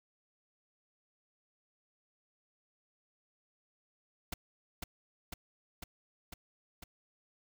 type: noise with echo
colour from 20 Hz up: pink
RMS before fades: -38 dBFS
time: 4.32-4.34 s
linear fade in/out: 5 ms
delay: 500 ms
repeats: 5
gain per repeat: -2 dB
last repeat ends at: 6.84 s
effects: none